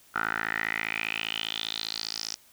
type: tone with band-pass filter sweep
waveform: 10% pulse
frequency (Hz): 55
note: A1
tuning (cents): 0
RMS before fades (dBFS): -32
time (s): 0.14-2.36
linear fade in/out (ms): 20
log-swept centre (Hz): 1400 to 5600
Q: 6
effects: white hiss -58 dBFS RMS until 2.52 s